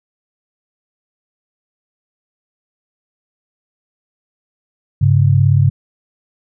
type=tone pair together; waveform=sine; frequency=100.76 / 138 Hz; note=G2 / C#3; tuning=+48 / -7 cents; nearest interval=perfect fourth; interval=545 cents; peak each=-11 dBFS; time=5.01-5.7 s; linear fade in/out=10 ms; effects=none